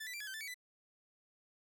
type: tone with pitch steps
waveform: sawtooth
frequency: 1754 / 1980 / 2356 / 1691 / 1549 / 1761 / 2256 / 1995 Hz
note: A6 / B6 / D7 / G#6 / G6 / A6 / C#7 / B6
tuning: -6 / +4 / +5 / +31 / -21 / +1 / +30 / +17 cents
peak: -39 dBFS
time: 0-0.544 s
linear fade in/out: 10 ms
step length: 68 ms
effects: none